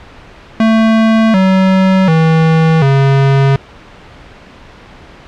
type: tone with pitch steps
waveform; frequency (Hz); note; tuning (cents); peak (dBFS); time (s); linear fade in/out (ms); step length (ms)
square; 222.5 / 189.27 / 161.01 / 136.96; A3 / F#3 / E3 / C#3; +20 / +40 / -40 / -20; -7; 0.6-3.56; 2; 740
effects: pink hiss -36 dBFS RMS until 5.27 s + low-pass 3000 Hz 12 dB/octave